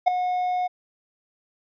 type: tone with ADSR envelope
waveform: triangle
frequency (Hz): 726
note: F#5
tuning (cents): -33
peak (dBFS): -9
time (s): 0.06-0.68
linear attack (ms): 19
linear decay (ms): 5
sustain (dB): -11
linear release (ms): 18
effects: resampled to 11025 Hz